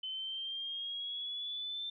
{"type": "exponential sweep", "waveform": "sine", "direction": "up", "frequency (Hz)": [3049, 3569], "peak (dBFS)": -37, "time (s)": [0.03, 1.9], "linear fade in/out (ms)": 5, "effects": []}